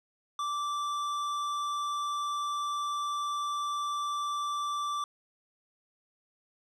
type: tone with tanh clipping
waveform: sine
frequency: 1169 Hz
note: D6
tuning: 8 cents flat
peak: -32 dBFS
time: 0.39-5.04 s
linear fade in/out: 2 ms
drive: 13 dB
effects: none